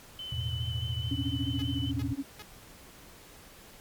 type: tone with vibrato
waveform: sine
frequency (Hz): 3023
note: F#7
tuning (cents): +36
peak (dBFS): -37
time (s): 0.19-1.91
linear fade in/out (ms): 2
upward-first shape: square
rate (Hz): 4.8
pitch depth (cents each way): 17
type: chord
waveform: sine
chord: E suspended fourth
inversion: none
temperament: equal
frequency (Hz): 82.41 / 110 / 123.47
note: E2 / A2 / B2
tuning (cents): 0 / 0 / 0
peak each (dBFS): -35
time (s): 0.32-2.13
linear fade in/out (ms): 5
type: tone with tremolo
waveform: sine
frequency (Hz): 276.2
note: C#4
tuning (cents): -6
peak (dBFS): -28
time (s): 1.11-2.24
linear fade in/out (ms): 2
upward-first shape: sine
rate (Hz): 14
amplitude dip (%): 100
type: tone bursts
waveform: 5% pulse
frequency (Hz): 420.4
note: G#4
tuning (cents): +21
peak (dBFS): -32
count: 3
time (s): 1.59-2.423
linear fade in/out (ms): 2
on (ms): 31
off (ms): 370
effects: pink hiss -52 dBFS RMS until 3.8 s + MP3 96 kbps